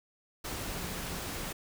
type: tone in noise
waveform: sine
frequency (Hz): 176.4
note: F3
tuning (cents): +18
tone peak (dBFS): -44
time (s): 0.76-1.19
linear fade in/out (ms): 10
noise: pink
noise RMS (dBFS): -38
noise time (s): 0.44-1.53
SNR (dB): -9
effects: none